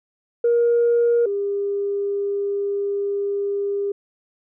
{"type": "tone pair in turn", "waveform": "sine", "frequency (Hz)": [472.4, 402.1], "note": ["A#4", "G4"], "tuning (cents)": [23, 44], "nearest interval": "minor third", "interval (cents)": 279, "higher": "first", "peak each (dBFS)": [-13, -20], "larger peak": "first", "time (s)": [[0.44, 1.26], [1.26, 3.92]], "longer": "second", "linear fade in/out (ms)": 5, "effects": ["tanh soft clip ceiling -11 dBFS"]}